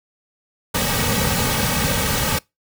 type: noise with comb filter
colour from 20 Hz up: pink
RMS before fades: -20 dBFS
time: 0.74-2.39 s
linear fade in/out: 10 ms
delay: 2.9 ms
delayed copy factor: -0.8
effects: noise-tail reverb RT60 0.2 s tail -24 dB re dry